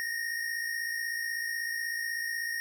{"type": "tone pair together", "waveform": "square", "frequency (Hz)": [1808.5, 1864.7], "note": ["A6", "A#6"], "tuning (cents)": [47, 0], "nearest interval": "minor second", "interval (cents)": 53, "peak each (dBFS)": [-39, -33], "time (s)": [0, 2.6], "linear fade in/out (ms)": 0, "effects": []}